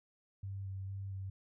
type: tone with vibrato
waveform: sine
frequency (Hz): 97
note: G2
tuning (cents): -18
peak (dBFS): -39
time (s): 0.43-1.3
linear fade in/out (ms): 5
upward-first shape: square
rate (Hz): 2.2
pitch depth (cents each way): 15
effects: none